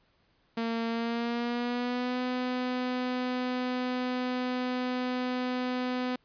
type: tone with pitch glide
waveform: sawtooth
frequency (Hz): 229.2 to 251.4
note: A#3 to B3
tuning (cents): -29 to +31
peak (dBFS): -25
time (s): 0.57-6.16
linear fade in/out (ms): 5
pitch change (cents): +160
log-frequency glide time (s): 0.88-2.21
effects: pink hiss -69 dBFS RMS until 6.24 s + resampled to 11025 Hz